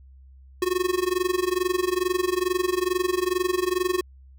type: tone with amplitude modulation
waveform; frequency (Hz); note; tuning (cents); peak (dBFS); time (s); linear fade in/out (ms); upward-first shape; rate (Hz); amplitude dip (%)
square; 364.1; F#4; -28; -19; 0.62-4.01; 2; sine; 22.3; 90
effects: added 66 Hz sine -46 dBFS peak until 4.38 s